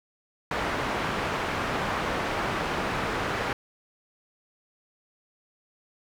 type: low-pass noise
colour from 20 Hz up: white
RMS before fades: -29 dBFS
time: 0.51-3.53 s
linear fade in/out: 2 ms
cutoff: 1500 Hz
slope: 12 dB/octave
effects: none